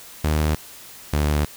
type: tone pair in turn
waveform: sawtooth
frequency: 76.8 / 74.31 Hz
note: D#2 / D2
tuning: -22 / +21 cents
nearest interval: minor second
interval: 57 cents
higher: first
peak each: -14 dBFS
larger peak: neither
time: 0.24-0.55 / 1.13-1.45 s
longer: second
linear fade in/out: 5 ms
effects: white hiss -42 dBFS RMS until 1.56 s